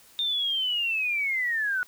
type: linear sweep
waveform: sine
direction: down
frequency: 3646 to 1451 Hz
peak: -24 dBFS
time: 0.19-1.83 s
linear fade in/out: 0 ms
effects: white hiss -55 dBFS RMS until 1.87 s